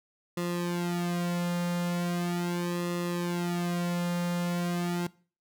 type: tone with flanger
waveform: sawtooth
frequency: 174.61 Hz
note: F3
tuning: in tune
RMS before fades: -30 dBFS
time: 0.37-5.07 s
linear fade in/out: 5 ms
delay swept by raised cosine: 1.3 to 2.7 ms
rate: 0.39 Hz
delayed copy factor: -0.95
effects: noise-tail reverb RT60 0.4 s tail -21 dB re dry